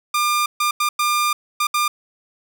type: tone bursts at uneven times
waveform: sawtooth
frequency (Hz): 1200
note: D6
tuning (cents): +37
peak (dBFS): -13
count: 6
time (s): 0.14-0.46 / 0.6-0.71 / 0.8-0.89 / 0.99-1.33 / 1.6-1.67 / 1.74-1.88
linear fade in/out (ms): 5
effects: none